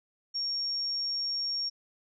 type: tone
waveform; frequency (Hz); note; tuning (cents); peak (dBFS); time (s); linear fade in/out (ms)
sine; 5540; F8; -15; -29; 0.34-1.7; 20
effects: none